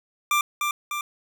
25% pulse tone with echo, 1183 Hz, D6, 12 cents sharp, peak -15 dBFS, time 0.31-0.41 s, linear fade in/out 2 ms, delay 300 ms, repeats 2, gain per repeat -4 dB, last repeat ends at 1.01 s, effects none

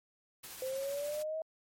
white noise with tremolo, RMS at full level -46 dBFS, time 0.43-1.23 s, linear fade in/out 10 ms, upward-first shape triangle, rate 13 Hz, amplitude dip 30%
sine linear sweep, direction up, 514 to 643 Hz, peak -34 dBFS, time 0.62-1.42 s, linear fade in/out 2 ms
effects MP3 64 kbps

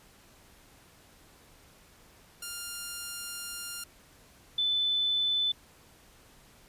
5% pulse / sine tone pair in turn, 1400 / 3509 Hz, F6 / A7, +4 / -5 cents, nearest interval octave + major third, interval 1591 cents, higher second, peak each -25 dBFS, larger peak neither, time 2.42-3.84 / 4.58-5.52 s, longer first, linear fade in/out 5 ms, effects pink hiss -58 dBFS RMS until 6.68 s + resampled to 32000 Hz

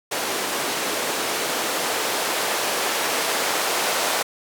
blue noise with band-pass filter sweep, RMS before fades -24 dBFS, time 0.11-4.23 s, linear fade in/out 10 ms, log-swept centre 370 to 560 Hz, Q 0.98, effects none

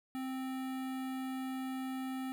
square tone with notch filter, 261.6 Hz, C4, in tune, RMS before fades -39 dBFS, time 0.15-2.32 s, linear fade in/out 0 ms, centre 5600 Hz, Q 1, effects none

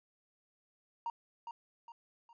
triangle tone with echo, 933 Hz, A#5, 1 cent sharp, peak -31 dBFS, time 1.06-1.1 s, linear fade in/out 2 ms, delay 410 ms, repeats 3, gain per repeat -8 dB, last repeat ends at 2.33 s, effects tanh soft clip ceiling -31 dBFS + resampled to 16000 Hz

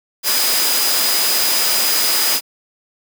sine tone in noise, 4956 Hz, D#8, 8 cents flat, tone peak -20 dBFS, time 0.23-2.41 s, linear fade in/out 50 ms, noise white, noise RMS -17 dBFS, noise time 0.23-2.41 s, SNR -6 dB, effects high-pass 300 Hz 12 dB/octave

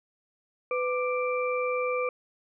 sine tone cluster, 500 / 1183 / 2349 Hz, B4 / D6 / D7, +21 / +12 / 0 cents, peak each -27 / -32 / -34 dBFS, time 0.71-2.09 s, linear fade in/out 2 ms, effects none

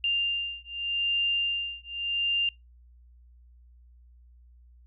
sine beating tone pair, 2794 / 2794.84 Hz, F7 / F7, 0 / +1 cents, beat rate 0.84 Hz, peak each -29 / -29 dBFS, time 0.04-2.49 s, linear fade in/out 2 ms, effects noise-tail reverb RT60 0.2 s tail -25 dB re dry + added 60 Hz sine -52 dBFS peak until 4.86 s

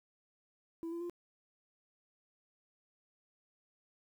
sine tone with pitch steps, 331.1 / 339.4 / 348 Hz, E4 / F4 / F4, +8 / -49 / -6 cents, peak -35 dBFS, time 0.83-1.097 s, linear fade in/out 0 ms, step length 89 ms, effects tanh soft clip ceiling -37 dBFS + 11-bit

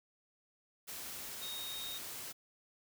sine tone in noise, 3729 Hz, A#7, in tune, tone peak -42 dBFS, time 1.41-1.99 s, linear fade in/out 20 ms, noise white, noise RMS -45 dBFS, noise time 0.87-2.33 s, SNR 0 dB, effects none

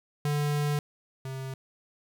square tone pair in turn, 146.83 / 132.79 Hz, D3 / C3, 0 / +26 cents, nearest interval major second, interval 174 cents, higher first, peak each -26 / -35 dBFS, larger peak first, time 0.25-0.79 / 1.25-1.54 s, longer first, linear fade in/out 2 ms, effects 10-bit

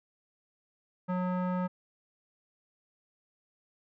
square tone with low-pass filter, 181.9 Hz, F#3, 29 cents flat, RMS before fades -31 dBFS, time 1.08-1.68 s, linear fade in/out 20 ms, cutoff 1200 Hz, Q 1.9, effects none

